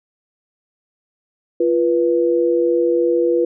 sine tone pair together, 345.3 / 488.3 Hz, F4 / B4, -20 / -20 cents, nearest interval tritone, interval 600 cents, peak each -16 dBFS, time 1.6-3.45 s, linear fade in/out 5 ms, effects none

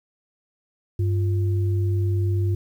sine tone pair together, 98 / 349.2 Hz, G2 / F4, 0 / 0 cents, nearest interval octave + minor seventh, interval 2200 cents, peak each -19 / -31 dBFS, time 0.99-2.55 s, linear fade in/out 5 ms, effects 9-bit

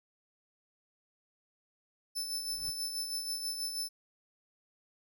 sawtooth tone with tremolo, 5274 Hz, E8, in tune, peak -30 dBFS, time 2.15-3.89 s, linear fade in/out 20 ms, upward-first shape sine, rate 6.2 Hz, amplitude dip 50%
brown noise with exponential growth, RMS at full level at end -43 dBFS, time 2.27-2.7 s, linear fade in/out 5 ms, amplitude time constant 92 ms
effects none

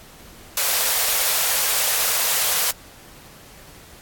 white high-pass noise, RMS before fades -20 dBFS, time 0.57-2.71 s, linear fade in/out 2 ms, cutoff 440 Hz, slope 96 dB/octave, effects pink hiss -45 dBFS RMS until 4.01 s + AAC 64 kbps

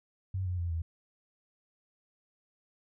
sine tone with pitch steps, 94.4 / 90.19 / 86.17 / 82.32 Hz, F#2 / F#2 / F2 / E2, +35 / -44 / -23 / -2 cents, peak -30 dBFS, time 0.34-0.82 s, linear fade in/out 5 ms, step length 120 ms, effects none

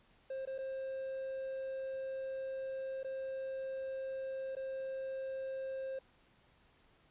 triangle tone with dropouts, 531 Hz, C5, 25 cents sharp, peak -36 dBFS, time 0.3-5.99 s, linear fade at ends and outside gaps 5 ms, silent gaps 0.454-0.472 / 0.581-0.586 / 3.032-3.045 / 4.553-4.566 s, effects pink hiss -68 dBFS RMS until 7.1 s + resampled to 8000 Hz

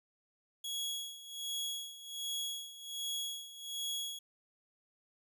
sawtooth tone with tremolo, 3336 Hz, G#7, 7 cents sharp, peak -32 dBFS, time 0.64-4.19 s, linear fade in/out 5 ms, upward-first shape sine, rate 1.3 Hz, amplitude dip 80%, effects none

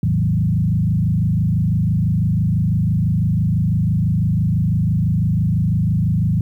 sine tone with frequency modulation, 137.1 Hz, C#3, 19 cents flat, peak -14 dBFS, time 0.03-6.41 s, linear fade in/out 2 ms, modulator 26 Hz, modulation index 1.9, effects 9-bit

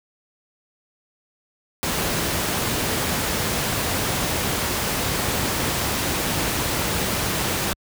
pink noise, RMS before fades -23 dBFS, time 1.83-7.73 s, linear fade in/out 0 ms, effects high-pass 60 Hz 12 dB/octave

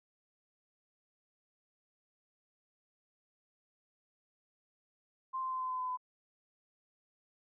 sine tone with pitch steps, 1046.5 / 1039.9 / 1033.3 / 1026.7 / 1020.2 / 1013.8 / 1007.4 Hz, C6 / C6 / C6 / C6 / C6 / B5 / B5, 0 / -11 / -22 / -33 / -44 / +45 / +34 cents, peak -34 dBFS, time 5.33-5.974 s, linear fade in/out 20 ms, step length 92 ms, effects none

